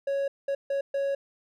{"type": "tone bursts at uneven times", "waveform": "triangle", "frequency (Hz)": 554.4, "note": "C#5", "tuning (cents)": 0, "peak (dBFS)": -23, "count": 4, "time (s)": [[0.07, 0.28], [0.48, 0.55], [0.7, 0.81], [0.94, 1.15]], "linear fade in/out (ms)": 5, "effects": []}